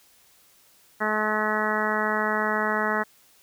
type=harmonic tone; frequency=214.1 Hz; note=A3; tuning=47 cents flat; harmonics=1 / 2 / 3 / 4 / 5 / 6 / 7 / 8 / 9; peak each=-31 / -31 / -31 / -31 / -31 / -31 / -31 / -31 / -31 dBFS; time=1-3.04 s; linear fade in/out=20 ms; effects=white hiss -58 dBFS RMS until 3.42 s